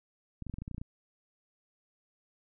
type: clicks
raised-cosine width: 5 ms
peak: -27 dBFS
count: 11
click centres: 0.423 / 0.467 / 0.497 / 0.54 / 0.585 / 0.62 / 0.679 / 0.713 / 0.746 / 0.781 / 0.815 s
effects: none